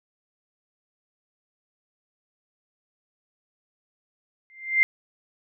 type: tone with exponential growth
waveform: sine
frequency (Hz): 2093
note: C7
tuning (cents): 0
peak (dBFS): -12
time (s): 4.5-4.83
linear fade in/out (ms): 0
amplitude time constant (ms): 70
effects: none